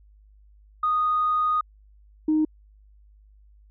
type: tone pair in turn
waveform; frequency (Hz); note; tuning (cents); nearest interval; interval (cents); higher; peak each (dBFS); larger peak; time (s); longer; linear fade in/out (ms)
sine; 1239 / 309.8; D#6 / D#4; -8 / -7; 2 octaves; 2399; first; -19 / -17; second; 0.83-1.61 / 2.28-2.45; first; 5
effects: tanh soft clip ceiling -14 dBFS + added 51 Hz sine -51 dBFS peak until 3.7 s